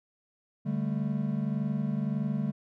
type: chord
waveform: triangle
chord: D suspended fourth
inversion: none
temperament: equal with one note detuned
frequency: 146.83 / 198.28 / 220 Hz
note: D3 / G3 / A3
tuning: 0 / +20 / 0 cents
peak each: -30 dBFS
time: 0.65-2.52 s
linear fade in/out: 20 ms
effects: none